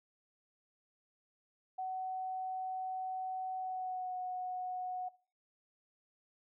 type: tone with pitch glide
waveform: sine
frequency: 750 to 734.1 Hz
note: F#5 to F#5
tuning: +23 to -14 cents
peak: -36 dBFS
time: 1.78-5.09 s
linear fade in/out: 10 ms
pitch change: -37 cents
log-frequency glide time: 3.56-4.17 s
effects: noise-tail reverb RT60 0.4 s tail -21 dB re dry